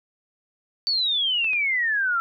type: exponential sweep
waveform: sine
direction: down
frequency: 4578 to 1339 Hz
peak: -20 dBFS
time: 0.87-2.2 s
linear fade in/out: 0 ms
type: clicks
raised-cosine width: 0.3 ms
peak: -24 dBFS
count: 2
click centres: 1.445 / 1.533 s
effects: none